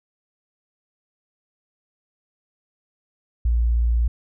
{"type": "tone", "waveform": "sine", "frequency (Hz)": 58.27, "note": "A#1", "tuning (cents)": 0, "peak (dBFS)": -16, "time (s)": [3.45, 4.08], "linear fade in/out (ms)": 5, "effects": []}